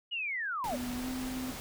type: linear sweep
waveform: sine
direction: down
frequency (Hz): 2935 to 504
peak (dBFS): -32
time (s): 0.11-0.77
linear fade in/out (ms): 20
type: noise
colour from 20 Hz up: pink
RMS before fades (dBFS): -42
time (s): 0.64-1.6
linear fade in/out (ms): 0
type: tone with pitch glide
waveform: triangle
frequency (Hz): 246.9 to 256.5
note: B3 to C4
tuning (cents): 0 to -34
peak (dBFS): -33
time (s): 0.71-1.52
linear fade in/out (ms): 20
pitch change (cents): +66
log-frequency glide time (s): 0.96-1.08
effects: none